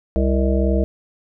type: harmonic tone with a mistuned harmonic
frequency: 66 Hz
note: C2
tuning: 16 cents sharp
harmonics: 1 / 3 / 5 / 7 / 9 / 10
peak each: -17 / -22 / -24 / -25 / -27 / -27 dBFS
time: 0.16-0.84 s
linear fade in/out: 0 ms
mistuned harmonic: 10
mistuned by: -61 cents
effects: none